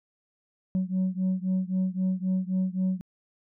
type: beating tone pair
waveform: sine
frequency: 185 / 188.8 Hz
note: F#3 / F#3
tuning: 0 / +35 cents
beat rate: 3.8 Hz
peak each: -25 / -26 dBFS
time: 0.75-3.01 s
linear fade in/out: 0 ms
effects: tanh soft clip ceiling -21 dBFS